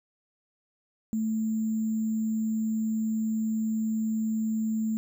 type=tone with sample-and-hold; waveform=sine; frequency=220 Hz; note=A3; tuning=in tune; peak=-25 dBFS; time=1.13-4.97 s; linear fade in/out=0 ms; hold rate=7350 Hz; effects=none